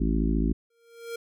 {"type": "harmonic tone", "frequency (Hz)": 54.4, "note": "A1", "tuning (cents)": -19, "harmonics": [1, 3, 4, 5, 6, 7], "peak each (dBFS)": [-25, -30, -29, -29, -33, -37], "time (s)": [0, 0.53], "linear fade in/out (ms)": 10}
{"type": "tone with exponential growth", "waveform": "square", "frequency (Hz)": 465, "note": "A#4", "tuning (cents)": -4, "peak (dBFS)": -31, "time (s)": [0.7, 1.16], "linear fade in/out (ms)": 5, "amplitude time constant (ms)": 99}
{"effects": []}